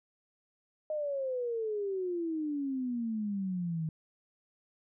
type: exponential sweep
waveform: sine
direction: down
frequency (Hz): 622.3 to 155.56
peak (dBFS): -31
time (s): 0.9-3.89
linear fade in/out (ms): 2
effects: none